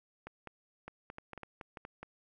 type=clicks; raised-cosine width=0.5 ms; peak=-29 dBFS; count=12; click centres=0.27 / 0.473 / 0.88 / 1.101 / 1.184 / 1.333 / 1.377 / 1.433 / 1.612 / 1.772 / 1.851 / 2.03 s; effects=none